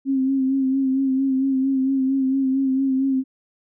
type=tone with vibrato; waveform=sine; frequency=266.8 Hz; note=C4; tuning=34 cents sharp; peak=-17 dBFS; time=0.05-3.24 s; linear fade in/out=50 ms; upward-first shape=sine; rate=4.4 Hz; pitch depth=35 cents each way; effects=none